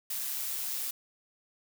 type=noise with amplitude modulation; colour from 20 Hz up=blue; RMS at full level=-33 dBFS; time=0.1-0.91 s; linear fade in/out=5 ms; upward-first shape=sine; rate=134 Hz; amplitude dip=35%; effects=none